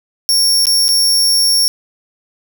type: tone with dropouts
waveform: sawtooth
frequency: 5500 Hz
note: F8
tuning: 27 cents flat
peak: -7 dBFS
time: 0.29-1.68 s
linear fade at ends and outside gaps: 0 ms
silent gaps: 0.655-0.669 / 0.882-0.889 s
effects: 7-bit